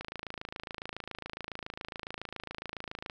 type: click train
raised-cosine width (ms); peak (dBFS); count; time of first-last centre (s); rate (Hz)
0.3; -22; 85; 0.01-3.098; 27.2
effects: none